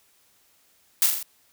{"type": "noise with echo", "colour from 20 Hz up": "blue", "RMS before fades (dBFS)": -18, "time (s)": [1.02, 1.06], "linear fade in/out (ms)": 0, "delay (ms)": 42, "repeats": 4, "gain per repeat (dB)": -4, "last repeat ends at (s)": 1.228, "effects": ["white hiss -62 dBFS RMS until 1.52 s"]}